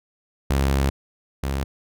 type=tone pair in turn; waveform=sawtooth; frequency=68.2 / 68.2 Hz; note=C#2 / C#2; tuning=-28 / -28 cents; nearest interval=unison; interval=0 cents; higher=neither; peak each=-14 / -19 dBFS; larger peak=first; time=0.5-0.9 / 1.43-1.64 s; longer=first; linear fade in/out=5 ms; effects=none